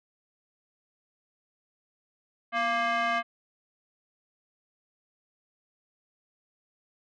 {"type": "tone with frequency modulation", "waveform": "sine", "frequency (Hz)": 242.4, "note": "B3", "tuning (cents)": -32, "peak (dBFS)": -22, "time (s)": [2.52, 3.23], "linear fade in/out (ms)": 50, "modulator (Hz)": 933, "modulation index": 2.1, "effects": ["tanh soft clip ceiling -23 dBFS"]}